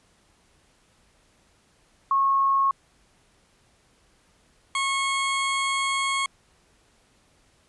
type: tone pair in turn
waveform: sine / 20% pulse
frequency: 1092 / 1092 Hz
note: C#6 / C#6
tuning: -26 / -26 cents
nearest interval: unison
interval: 0 cents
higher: neither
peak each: -18 dBFS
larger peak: neither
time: 2.11-2.71 / 4.75-6.26 s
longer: second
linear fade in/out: 2 ms
effects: pink hiss -62 dBFS RMS until 7.68 s + resampled to 24000 Hz